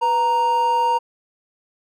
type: tone pair together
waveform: triangle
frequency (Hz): 493.9 / 932.3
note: B4 / A#5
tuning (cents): 0 / 0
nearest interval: major seventh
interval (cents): 1100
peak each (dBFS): -24 / -14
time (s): 0.01-0.99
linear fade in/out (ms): 20
effects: none